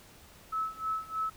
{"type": "tone with tremolo", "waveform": "sine", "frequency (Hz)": 1300, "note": "E6", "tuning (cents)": -24, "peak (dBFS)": -28, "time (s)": [0.52, 1.3], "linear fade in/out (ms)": 10, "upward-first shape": "sine", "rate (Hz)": 3.2, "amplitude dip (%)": 90, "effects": ["pink hiss -55 dBFS RMS until 1.36 s"]}